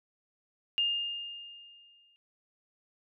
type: tone with exponential decay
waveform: sine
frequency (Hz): 2820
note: F7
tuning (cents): +16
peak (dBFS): -24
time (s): 0.78-2.16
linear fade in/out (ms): 0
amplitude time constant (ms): 300
effects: none